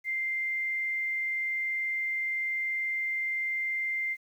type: tone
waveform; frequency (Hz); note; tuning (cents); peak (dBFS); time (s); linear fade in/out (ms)
sine; 2093; C7; 0; -28; 0.04-4.17; 50
effects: 10-bit